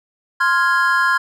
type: chord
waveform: triangle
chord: F minor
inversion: second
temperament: equal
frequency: 1046.5 / 1396.9 / 1661.2 Hz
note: C6 / F6 / Ab6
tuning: 0 / 0 / 0 cents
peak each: -16 dBFS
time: 0.4-1.18 s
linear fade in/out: 10 ms
effects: none